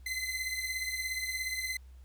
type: beating tone pair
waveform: sawtooth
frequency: 2041 / 2058 Hz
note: C7 / C7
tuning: -44 / -29 cents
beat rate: 17 Hz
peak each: -32 / -34 dBFS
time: 0.06-1.77 s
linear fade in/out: 5 ms
effects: added 64 Hz sine -49 dBFS peak until 2.04 s + pink hiss -69 dBFS RMS until 2.04 s